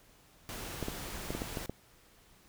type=noise; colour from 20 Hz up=pink; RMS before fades=-42 dBFS; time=0.49-1.66 s; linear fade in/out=0 ms
type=clicks; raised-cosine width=2 ms; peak=-22 dBFS; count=7; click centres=0.827 / 0.884 / 1.305 / 1.35 / 1.419 / 1.572 / 1.696 s
effects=pink hiss -62 dBFS RMS until 2.48 s